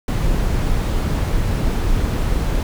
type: noise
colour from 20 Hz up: brown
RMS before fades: -18 dBFS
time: 0.08-2.63 s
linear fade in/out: 2 ms
effects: none